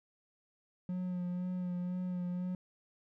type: tone with vibrato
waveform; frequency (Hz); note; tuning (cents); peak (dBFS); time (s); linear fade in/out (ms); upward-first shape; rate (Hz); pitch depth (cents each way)
triangle; 180; F#3; -47; -32; 0.89-2.55; 2; sine; 2; 23
effects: none